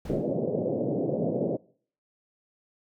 brown noise with exponential decay, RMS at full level -33 dBFS, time 0.05-0.41 s, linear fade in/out 5 ms, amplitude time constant 77 ms
white band-pass noise, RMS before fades -28 dBFS, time 0.09-1.57 s, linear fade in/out 10 ms, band 120 to 590 Hz, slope 48 dB/octave
effects noise-tail reverb RT60 0.5 s tail -22 dB re dry

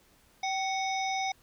harmonic tone with a mistuned harmonic, 740 Hz, F#5, in tune, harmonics 1 / 3 / 5 / 7 / 8, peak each -30 / -35 / -40 / -42 / -43 dBFS, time 0.43-1.32 s, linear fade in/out 5 ms, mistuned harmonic 1, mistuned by +68 cents, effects pink hiss -63 dBFS RMS until 1.42 s

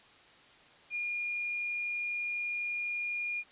sine tone, 2424 Hz, D#7, 46 cents flat, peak -32 dBFS, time 0.9-3.44 s, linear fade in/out 50 ms, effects white hiss -58 dBFS RMS until 3.51 s + resampled to 8000 Hz

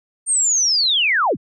sine linear sweep, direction down, 8820 to 69.3 Hz, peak -14 dBFS, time 0.26-1.37 s, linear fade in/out 50 ms, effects none

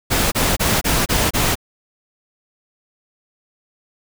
pink noise bursts, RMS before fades -17 dBFS, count 6, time 0.1-1.555 s, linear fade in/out 20 ms, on 220 ms, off 27 ms, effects none

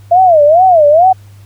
sine tone with vibrato, 663 Hz, E5, 10 cents sharp, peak -3 dBFS, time 0.11-1.13 s, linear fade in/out 10 ms, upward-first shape sine, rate 2.3 Hz, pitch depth 230 cents each way, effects added 100 Hz sine -34 dBFS peak until 1.45 s + pink hiss -48 dBFS RMS until 1.45 s

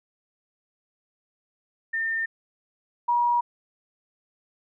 sine tone pair in turn, 1809 / 958.3 Hz, A6 / A#5, +48 / +48 cents, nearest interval major seventh, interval 1100 cents, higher first, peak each -24 / -19 dBFS, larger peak second, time 1.93-2.26 / 3.08-3.41 s, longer neither, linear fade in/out 10 ms, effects none

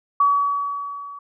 sine tone with level ramp, 1136 Hz, C#6, 42 cents sharp, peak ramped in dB -12 to -34 dBFS, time 0.2-1.19 s, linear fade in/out 5 ms, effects none

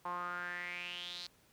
sawtooth tone with band-pass filter sweep, 176.6 Hz, F3, 20 cents sharp, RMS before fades -42 dBFS, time 0.05-1.27 s, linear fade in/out 5 ms, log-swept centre 970 to 4400 Hz, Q 6.2, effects pink hiss -67 dBFS RMS until 1.52 s + high-pass 60 Hz 12 dB/octave

